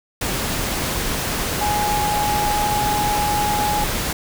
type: tone in noise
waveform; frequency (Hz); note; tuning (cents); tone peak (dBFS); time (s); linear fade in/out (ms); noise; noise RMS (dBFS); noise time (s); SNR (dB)
sine; 833; G#5; +5; -19; 1.61-3.84; 5; pink; -23; 0.21-4.13; +1
effects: none